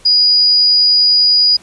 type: tone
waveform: sine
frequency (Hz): 4905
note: D#8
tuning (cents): -26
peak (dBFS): -7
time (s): 0.05-1.57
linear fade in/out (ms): 10
effects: pink hiss -44 dBFS RMS until 1.62 s + resampled to 24000 Hz